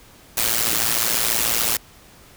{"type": "noise with amplitude modulation", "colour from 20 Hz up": "white", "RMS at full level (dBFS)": -17, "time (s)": [0.37, 1.77], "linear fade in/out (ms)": 5, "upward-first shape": "sine", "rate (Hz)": 114, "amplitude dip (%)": 80, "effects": ["pink hiss -48 dBFS RMS until 2.36 s"]}